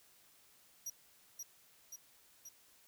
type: tone with echo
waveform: 40% pulse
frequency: 5780 Hz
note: F#8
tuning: 41 cents flat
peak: -39 dBFS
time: 0.86-0.9 s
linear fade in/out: 5 ms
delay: 530 ms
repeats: 3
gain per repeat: -3 dB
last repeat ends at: 2.49 s
effects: white hiss -66 dBFS RMS until 2.87 s